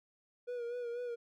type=tone with vibrato; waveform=triangle; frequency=480.8 Hz; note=B4; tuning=46 cents flat; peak=-35 dBFS; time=0.47-1.16 s; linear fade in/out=20 ms; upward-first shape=sine; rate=4.1 Hz; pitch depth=43 cents each way; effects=none